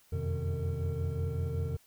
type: tone cluster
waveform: triangle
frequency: 85.6 / 91 / 126.7 / 152.6 / 454.7 Hz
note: F2 / F#2 / B2 / D#3 / A#4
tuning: -34 / -28 / +45 / -33 / -43 cents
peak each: -31 / -35 / -34 / -36 / -38 dBFS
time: 0.12-1.77 s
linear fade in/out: 10 ms
effects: tanh soft clip ceiling -22 dBFS + white hiss -64 dBFS RMS until 1.86 s